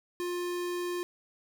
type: tone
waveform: square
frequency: 353.3 Hz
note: F4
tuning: 20 cents sharp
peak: -32 dBFS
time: 0.2-1.03 s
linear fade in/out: 0 ms
effects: none